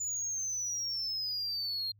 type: exponential sweep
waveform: sine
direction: down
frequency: 7010 to 4194 Hz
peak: -30 dBFS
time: 0-1.92 s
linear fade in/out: 10 ms
effects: tanh soft clip ceiling -31 dBFS + added 103 Hz sine -59 dBFS peak until 1.99 s